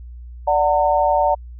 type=chord; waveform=sine; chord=D augmented; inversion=none; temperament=equal with one note detuned; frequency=587.3 / 740 / 908.4 Hz; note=D5 / F#5 / A#5; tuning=0 / 0 / -45 cents; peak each=-18 dBFS; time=0.47-1.35 s; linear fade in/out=10 ms; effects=added 60 Hz sine -33 dBFS peak until 1.59 s